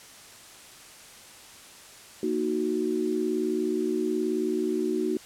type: chord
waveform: sine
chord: D# minor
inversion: second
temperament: equal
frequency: 233.1 / 311.1 / 370 Hz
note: A#3 / D#4 / F#4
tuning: 0 / 0 / 0 cents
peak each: -31 / -29 / -27 dBFS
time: 2.23-5.17 s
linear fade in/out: 2 ms
effects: white hiss -48 dBFS RMS until 5.25 s + low-pass 10000 Hz 12 dB/octave